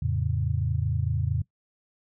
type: chord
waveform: sine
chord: F augmented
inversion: none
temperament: equal with one note detuned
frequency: 85.36 / 110 / 138.59 Hz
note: F2 / A2 / C#3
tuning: -39 / 0 / 0 cents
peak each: -28 dBFS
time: 0.02-1.42 s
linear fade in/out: 5 ms
effects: noise-tail reverb RT60 0.1 s tail -19 dB re dry